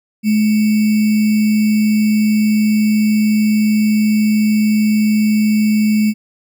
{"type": "tone with sample-and-hold", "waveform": "sine", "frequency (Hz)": 213.6, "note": "G#3", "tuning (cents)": 49, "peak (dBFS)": -10, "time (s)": [0.23, 6.14], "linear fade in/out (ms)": 50, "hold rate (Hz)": 2450, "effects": []}